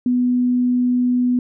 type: tone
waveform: sine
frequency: 247.6 Hz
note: B3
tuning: 5 cents sharp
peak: -14 dBFS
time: 0.06-1.39 s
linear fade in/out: 2 ms
effects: none